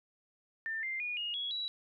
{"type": "tone with pitch steps", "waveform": "sine", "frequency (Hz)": [1792, 2094, 2448, 2861, 3344, 3908], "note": ["A6", "C7", "D#7", "F7", "G#7", "B7"], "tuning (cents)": [31, 1, -29, 41, 11, -19], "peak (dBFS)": -34, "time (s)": [0.66, 1.68], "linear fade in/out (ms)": 0, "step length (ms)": 170, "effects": []}